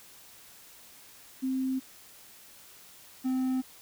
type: tone pair in turn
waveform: sine / triangle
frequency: 262 / 258.8 Hz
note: C4 / C4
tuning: +2 / -19 cents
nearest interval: unison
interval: 21 cents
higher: first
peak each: -27 / -24 dBFS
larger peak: second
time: 1.42-1.8 / 3.24-3.62 s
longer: neither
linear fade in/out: 20 ms
effects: white hiss -53 dBFS RMS until 3.81 s